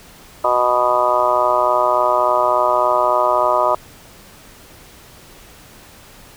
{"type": "harmonic tone", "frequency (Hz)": 123.47, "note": "B2", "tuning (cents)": 0, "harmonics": [3, 4, 5, 6, 7, 8, 9, 10], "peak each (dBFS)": [-26, -28, -17, -25, -25, -18, -24, -20], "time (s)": [0.44, 3.75], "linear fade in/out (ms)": 5, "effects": ["pink hiss -43 dBFS RMS until 6.36 s"]}